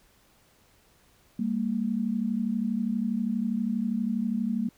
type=tone pair together; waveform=sine; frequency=199.1 / 231.5 Hz; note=G3 / A#3; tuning=+27 / -12 cents; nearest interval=minor third; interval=261 cents; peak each=-29 / -27 dBFS; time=1.39-4.69 s; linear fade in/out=5 ms; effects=pink hiss -62 dBFS RMS until 4.77 s